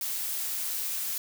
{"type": "noise", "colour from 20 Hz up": "blue", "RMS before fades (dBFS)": -32, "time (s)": [0.01, 1.18], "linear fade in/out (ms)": 2, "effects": []}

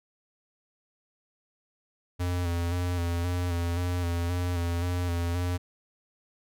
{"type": "tone with vibrato", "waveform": "square", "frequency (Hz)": 87.31, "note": "F2", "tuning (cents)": 0, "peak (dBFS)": -27, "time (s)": [2.19, 5.58], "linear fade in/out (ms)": 20, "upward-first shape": "square", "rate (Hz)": 1.9, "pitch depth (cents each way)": 31, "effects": []}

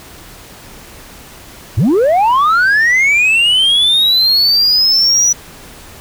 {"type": "linear sweep", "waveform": "sine", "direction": "up", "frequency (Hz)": [82.5, 5920], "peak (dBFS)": -5, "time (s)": [1.77, 5.33], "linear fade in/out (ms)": 10, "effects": ["tanh soft clip ceiling -7 dBFS", "pink hiss -36 dBFS RMS until 6 s"]}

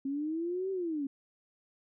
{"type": "linear two-way sweep", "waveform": "sine", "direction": "up then down", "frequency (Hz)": [267.6, 389, 267.6], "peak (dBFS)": -31, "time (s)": [0.05, 1.07], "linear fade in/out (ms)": 5, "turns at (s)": 0.71, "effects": []}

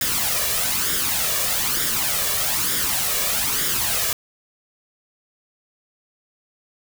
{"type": "noise with flanger", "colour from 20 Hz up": "white", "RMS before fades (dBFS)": -22, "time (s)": [0.01, 4.13], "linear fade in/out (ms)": 2, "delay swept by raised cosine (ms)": [0.57, 1.77], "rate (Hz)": 1.1, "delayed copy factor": 0.6, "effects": []}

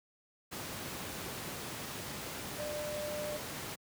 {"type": "tone in noise", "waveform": "sine", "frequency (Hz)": 597, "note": "D5", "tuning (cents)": 28, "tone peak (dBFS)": -37, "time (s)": [2.58, 3.38], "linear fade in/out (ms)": 20, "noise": "pink", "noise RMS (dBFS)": -41, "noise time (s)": [0.51, 3.76], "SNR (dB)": 1, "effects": ["high-pass 100 Hz 12 dB/octave"]}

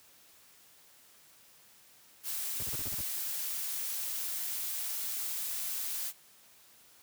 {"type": "noise", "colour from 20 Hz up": "blue", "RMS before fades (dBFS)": -36, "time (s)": [2.23, 6.13], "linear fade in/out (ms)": 50}
{"type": "noise bursts", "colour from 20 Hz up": "brown", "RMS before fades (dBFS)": -40, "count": 7, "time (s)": [2.6, 3.009], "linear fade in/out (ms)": 0, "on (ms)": 25, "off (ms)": 39}
{"effects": ["white hiss -60 dBFS RMS until 7.02 s", "high-pass 60 Hz 12 dB/octave"]}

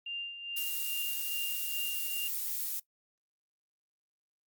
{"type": "tone with tremolo", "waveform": "sine", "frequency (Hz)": 2794, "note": "F7", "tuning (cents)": 0, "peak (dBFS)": -34, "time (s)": [0.06, 2.28], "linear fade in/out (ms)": 5, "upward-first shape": "sine", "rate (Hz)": 2.4, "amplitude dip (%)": 60}
{"type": "noise", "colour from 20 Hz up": "violet", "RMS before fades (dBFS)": -35, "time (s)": [0.56, 2.8], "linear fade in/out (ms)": 10}
{"effects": ["noise-tail reverb RT60 0.1 s tail -20 dB re dry", "Opus 48 kbps"]}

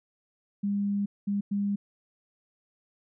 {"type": "tone bursts at uneven times", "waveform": "sine", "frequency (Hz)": 201.8, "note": "G#3", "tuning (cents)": -49, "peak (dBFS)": -25, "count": 3, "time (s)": [[0.63, 1.06], [1.27, 1.41], [1.51, 1.76]], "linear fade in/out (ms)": 10, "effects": []}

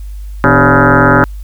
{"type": "tone with frequency modulation", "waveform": "sine", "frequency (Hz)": 574, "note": "D5", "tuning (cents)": -40, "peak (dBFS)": -4, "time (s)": [0.44, 1.24], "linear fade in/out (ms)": 0, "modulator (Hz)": 138, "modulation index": 7.3, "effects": ["added 50 Hz sine -22 dBFS peak until 1.43 s", "white hiss -48 dBFS RMS until 1.43 s"]}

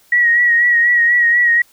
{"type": "tone with vibrato", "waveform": "sine", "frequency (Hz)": 1905, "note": "A#6", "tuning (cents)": 37, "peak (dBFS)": -9, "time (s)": [0.12, 1.62], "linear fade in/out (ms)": 5, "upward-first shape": "sine", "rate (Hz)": 4.1, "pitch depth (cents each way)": 38, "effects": ["white hiss -52 dBFS RMS until 1.72 s"]}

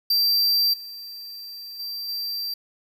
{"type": "tone with level steps", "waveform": "square", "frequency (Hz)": 4699, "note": "D8", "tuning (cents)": 0, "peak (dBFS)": [-18, -36, -30, -27], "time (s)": [0.1, 2.54], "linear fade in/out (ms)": 5, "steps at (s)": [0.73, 1.79, 2.08], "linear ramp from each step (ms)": 10, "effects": ["9-bit"]}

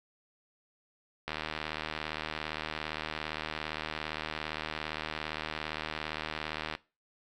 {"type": "click train", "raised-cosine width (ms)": 0.3, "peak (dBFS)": -18, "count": 425, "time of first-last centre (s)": [1.28, 6.751], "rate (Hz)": 77.5, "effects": ["noise-tail reverb RT60 0.3 s tail -20 dB re dry"]}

